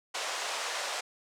pink band-pass noise, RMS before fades -35 dBFS, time 0.14-1.01 s, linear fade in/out 10 ms, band 580 to 8100 Hz, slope 24 dB/octave, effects none

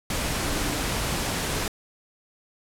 sine tone in noise, 292.7 Hz, D4, 6 cents flat, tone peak -35 dBFS, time 0.45-0.82 s, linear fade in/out 2 ms, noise pink, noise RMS -27 dBFS, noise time 0.1-1.68 s, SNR -11 dB, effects low-pass 12000 Hz 12 dB/octave

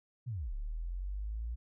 sine linear two-way sweep, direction down then up, 130.81 to 34.65 to 59.2 Hz, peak -35 dBFS, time 0.26-1.56 s, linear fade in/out 20 ms, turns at 0.53 s, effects none

